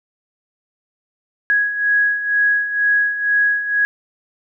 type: beating tone pair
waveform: sine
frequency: 1661.2 / 1663.3 Hz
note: G#6 / G#6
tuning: 0 / +2 cents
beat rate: 2.1 Hz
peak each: -21 / -15 dBFS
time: 1.5-3.85 s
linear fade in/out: 0 ms
effects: none